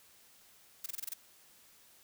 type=noise bursts; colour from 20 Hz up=blue; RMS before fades=-38 dBFS; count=7; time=0.84-1.137 s; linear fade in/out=5 ms; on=21 ms; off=25 ms; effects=white hiss -62 dBFS RMS until 2.03 s